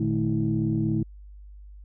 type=tone cluster; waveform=sine; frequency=114.6 / 151.7 / 216 / 324 Hz; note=A#2 / D#3 / A3 / E4; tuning=-29 / -44 / -32 / -30 cents; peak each=-27 dBFS; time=0-1.03 s; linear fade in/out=5 ms; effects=tanh soft clip ceiling -13 dBFS + added 50 Hz sine -42 dBFS peak until 1.84 s